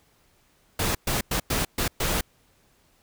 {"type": "noise bursts at uneven times", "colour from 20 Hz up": "pink", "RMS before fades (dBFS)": -25, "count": 6, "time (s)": [[0.79, 0.95], [1.07, 1.21], [1.31, 1.4], [1.5, 1.65], [1.78, 1.88], [2, 2.21]], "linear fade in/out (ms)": 5, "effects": ["pink hiss -63 dBFS RMS until 3.02 s"]}